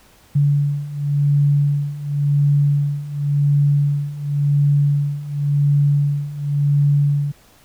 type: beating tone pair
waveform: sine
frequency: 143.1 / 144.02 Hz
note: D3 / D3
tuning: -45 / -33 cents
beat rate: 0.92 Hz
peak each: -19 / -16 dBFS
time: 0.35-7.32 s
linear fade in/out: 10 ms
effects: pink hiss -51 dBFS RMS until 7.64 s